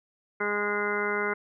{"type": "harmonic tone", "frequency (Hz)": 206.4, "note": "G#3", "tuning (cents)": -10, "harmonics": [1, 2, 3, 4, 5, 6, 7, 8, 9, 10], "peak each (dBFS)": [-38, -30, -40, -39, -36, -37, -31, -42, -42, -33], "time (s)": [0.4, 1.34], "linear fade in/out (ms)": 10, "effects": []}